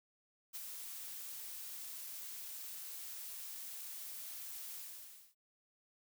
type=noise with ADSR envelope; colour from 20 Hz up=blue; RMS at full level=-43 dBFS; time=0.53-5.35 s; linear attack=29 ms; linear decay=21 ms; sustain=-4 dB; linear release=600 ms; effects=none